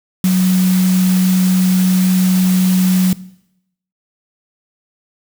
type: tone in noise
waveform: sine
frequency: 184.8 Hz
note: F#3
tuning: 2 cents flat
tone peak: -9 dBFS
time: 0.24-3.13 s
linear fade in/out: 2 ms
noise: white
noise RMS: -25 dBFS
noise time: 0.24-3.13 s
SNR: +13 dB
effects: noise-tail reverb RT60 0.8 s tail -19 dB re dry